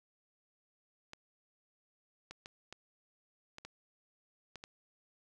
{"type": "clicks", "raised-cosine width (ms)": 0.2, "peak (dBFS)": -29, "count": 8, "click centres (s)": [1.134, 2.31, 2.459, 2.726, 3.584, 3.65, 4.557, 4.639], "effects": []}